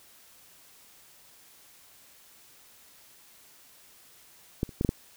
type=clicks; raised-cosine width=3 ms; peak=-13 / -30 / -14 / -11 / -11 dBFS; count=5; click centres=4.631 / 4.692 / 4.811 / 4.848 / 4.891 s; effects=white hiss -56 dBFS RMS until 5.16 s